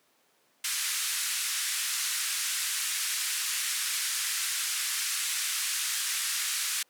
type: band-pass noise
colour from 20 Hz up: white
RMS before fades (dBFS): -31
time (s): 0.64-6.83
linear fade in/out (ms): 5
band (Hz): 1400 to 11000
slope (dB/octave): 24
effects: pink hiss -67 dBFS RMS until 6.89 s + high-pass 300 Hz 12 dB/octave